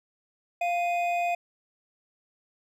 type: tone pair together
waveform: triangle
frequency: 697.6 / 2486 Hz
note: F5 / D#7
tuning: -2 / -2 cents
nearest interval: octave + minor seventh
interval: 2200 cents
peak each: -23 / -31 dBFS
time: 0.61-1.35 s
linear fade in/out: 5 ms
effects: none